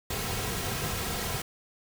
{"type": "noise with comb filter", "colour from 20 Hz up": "pink", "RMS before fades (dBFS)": -32, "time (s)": [0.1, 1.42], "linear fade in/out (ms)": 5, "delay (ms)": 3.4, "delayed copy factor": -0.55, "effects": []}